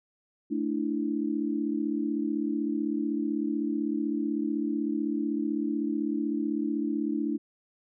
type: chord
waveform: sine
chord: A suspended fourth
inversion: none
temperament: equal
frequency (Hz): 220 / 293.7 / 329.6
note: A3 / D4 / E4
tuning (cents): 0 / 0 / 0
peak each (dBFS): -32 / -29 / -32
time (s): 0.5-7.38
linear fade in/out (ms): 20
effects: none